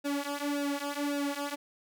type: tone with flanger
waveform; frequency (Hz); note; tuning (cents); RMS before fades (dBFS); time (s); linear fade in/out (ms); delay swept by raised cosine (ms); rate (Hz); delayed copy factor
sawtooth; 286.1; D4; -45; -33; 0.04-1.56; 20; 0.93 to 4.03; 1.8; -0.9
effects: none